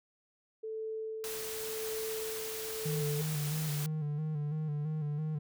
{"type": "tone with tremolo", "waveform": "sine", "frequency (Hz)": 440, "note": "A4", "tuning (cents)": 0, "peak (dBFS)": -35, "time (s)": [0.63, 3.22], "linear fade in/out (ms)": 10, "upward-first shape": "sine", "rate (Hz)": 0.9, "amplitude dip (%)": 45}
{"type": "noise", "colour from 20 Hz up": "white", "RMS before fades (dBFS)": -41, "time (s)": [1.24, 3.86], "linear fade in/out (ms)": 0}
{"type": "tone with vibrato", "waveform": "triangle", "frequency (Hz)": 151.4, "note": "D#3", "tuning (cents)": -47, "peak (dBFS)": -30, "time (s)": [2.85, 5.39], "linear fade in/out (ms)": 10, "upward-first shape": "square", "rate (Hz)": 3, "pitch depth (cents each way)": 45}
{"effects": []}